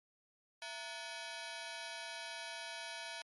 10% pulse ring-modulated tone, 800 Hz, G5, 35 cents sharp, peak -32 dBFS, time 0.62-3.22 s, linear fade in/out 2 ms, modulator 132 Hz, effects MP3 48 kbps

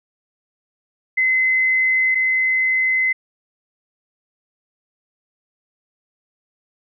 sine tone pair in turn, 2047 / 2047 Hz, C7 / C7, -38 / -38 cents, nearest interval unison, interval 0 cents, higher neither, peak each -14 / -15 dBFS, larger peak first, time 1.17-2.15 / 2.15-3.13 s, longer neither, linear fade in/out 10 ms, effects none

